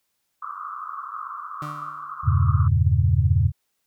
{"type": "band-pass noise", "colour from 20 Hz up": "white", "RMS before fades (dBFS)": -34, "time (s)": [0.42, 2.68], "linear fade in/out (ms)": 2, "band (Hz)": [1100, 1300], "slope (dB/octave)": 96}
{"type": "tone with exponential decay", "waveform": "35% pulse", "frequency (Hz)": 148.9, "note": "D3", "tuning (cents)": 24, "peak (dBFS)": -29, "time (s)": [1.62, 2.22], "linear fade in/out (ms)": 2, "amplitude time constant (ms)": 130}
{"type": "chord", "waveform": "sine", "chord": "E diminished seventh", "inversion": "none", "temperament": "equal", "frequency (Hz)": [82.41, 98, 116.54, 138.59], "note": ["E2", "G2", "Bb2", "Db3"], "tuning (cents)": [0, 0, 0, 0], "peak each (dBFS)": [-20, -20, -23, -23], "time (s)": [2.23, 3.52], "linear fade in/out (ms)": 50}
{"effects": ["white hiss -74 dBFS RMS until 3.86 s"]}